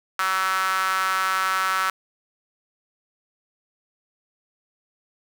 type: tone with high-pass filter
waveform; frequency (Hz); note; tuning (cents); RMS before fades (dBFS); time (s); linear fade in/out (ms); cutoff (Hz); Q
sawtooth; 189; F#3; +37; -23; 0.19-1.9; 2; 1300; 5.2
effects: 7-bit